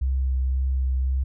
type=tone with vibrato; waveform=sine; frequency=65.3 Hz; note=C2; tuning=3 cents flat; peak=-20 dBFS; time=0.01-1.24 s; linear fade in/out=10 ms; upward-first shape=sine; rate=1.9 Hz; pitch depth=16 cents each way; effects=none